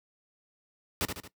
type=noise with echo; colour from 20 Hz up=pink; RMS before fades=-29 dBFS; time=1.01-1.05 s; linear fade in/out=0 ms; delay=75 ms; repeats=3; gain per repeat=-6 dB; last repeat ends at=1.275 s; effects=noise-tail reverb RT60 0.1 s tail -17 dB re dry + high-pass 60 Hz 12 dB/octave